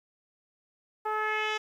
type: tone with low-pass filter sweep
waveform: 10% pulse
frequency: 429.7 Hz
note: A4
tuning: 41 cents flat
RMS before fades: -30 dBFS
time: 1.05-1.58 s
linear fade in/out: 10 ms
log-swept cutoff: 1000 to 4300 Hz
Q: 2
effects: 10-bit